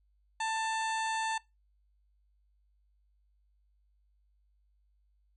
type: harmonic tone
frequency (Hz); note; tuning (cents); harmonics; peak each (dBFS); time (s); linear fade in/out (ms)
888; A5; +16; 1 / 2 / 3 / 4 / 5 / 7 / 8 / 9 / 10; -32 / -38 / -42 / -44 / -46 / -49 / -50 / -51 / -52; 0.4-1.38; 5
effects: noise-tail reverb RT60 0.2 s tail -20 dB re dry + added 50 Hz sine -67 dBFS peak until 5.36 s